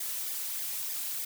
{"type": "noise with flanger", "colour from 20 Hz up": "blue", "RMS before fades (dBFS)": -35, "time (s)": [0, 1.25], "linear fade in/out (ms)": 5, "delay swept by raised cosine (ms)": [0.7, 4.5], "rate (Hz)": 3.3, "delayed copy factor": -1, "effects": []}